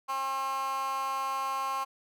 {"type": "tone with high-pass filter", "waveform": "15% pulse", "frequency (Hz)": 268.6, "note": "C4", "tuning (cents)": 46, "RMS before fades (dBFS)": -32, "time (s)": [0.08, 1.85], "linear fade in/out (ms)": 20, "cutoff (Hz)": 1000, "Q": 5.5, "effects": []}